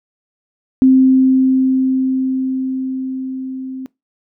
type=tone with level ramp; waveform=sine; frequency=261.6 Hz; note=C4; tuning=in tune; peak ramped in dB=-5 to -24 dBFS; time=0.82-3.86 s; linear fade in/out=0 ms; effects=noise-tail reverb RT60 0.2 s tail -22 dB re dry